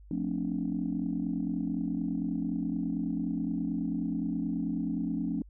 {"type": "chord", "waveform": "sine", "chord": "D minor seventh", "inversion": "first", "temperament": "just", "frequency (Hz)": [176.2, 220.2, 264.3, 293.7], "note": ["F3", "A3", "C4", "D4"], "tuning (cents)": [16, 2, 18, 0], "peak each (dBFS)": -34, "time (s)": [0.11, 5.42], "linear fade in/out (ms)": 2, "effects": ["tanh soft clip ceiling -20 dBFS", "added 50 Hz sine -49 dBFS peak until 5.49 s"]}